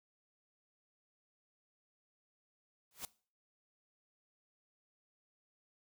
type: noise with exponential growth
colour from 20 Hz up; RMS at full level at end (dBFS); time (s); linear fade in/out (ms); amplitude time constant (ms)
white; -39; 2.91-3.05; 1; 30
effects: noise-tail reverb RT60 0.4 s tail -20 dB re dry